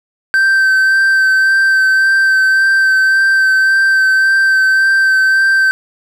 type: tone with vibrato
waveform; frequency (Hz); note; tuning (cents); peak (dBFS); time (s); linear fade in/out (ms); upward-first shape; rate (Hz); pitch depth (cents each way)
triangle; 1555; G6; -14; -6; 0.34-5.71; 0; sine; 1.8; 15
effects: none